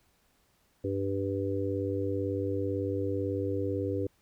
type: harmonic tone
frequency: 98 Hz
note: G2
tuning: in tune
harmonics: 1 / 3 / 4 / 5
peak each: -34 / -34 / -34 / -34 dBFS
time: 0.84-4.07 s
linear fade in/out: 5 ms
effects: pink hiss -69 dBFS RMS until 4.21 s